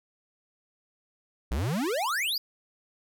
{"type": "exponential sweep", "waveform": "square", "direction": "up", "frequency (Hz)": [53.6, 5100], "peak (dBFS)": -27, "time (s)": [1.51, 2.38], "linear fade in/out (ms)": 5, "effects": []}